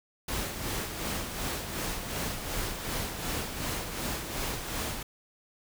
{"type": "noise with tremolo", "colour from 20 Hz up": "pink", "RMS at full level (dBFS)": -32, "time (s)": [0.28, 5.03], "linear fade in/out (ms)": 5, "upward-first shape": "sine", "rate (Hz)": 2.7, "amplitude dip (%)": 50, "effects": []}